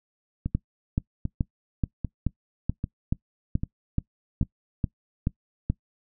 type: two click trains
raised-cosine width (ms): 5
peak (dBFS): -11 / -15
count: 13 / 6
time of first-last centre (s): 0.55-5.7 / 0.46-4.428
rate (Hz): 2.33 / 1.26
effects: noise-tail reverb RT60 0.1 s tail -22 dB re dry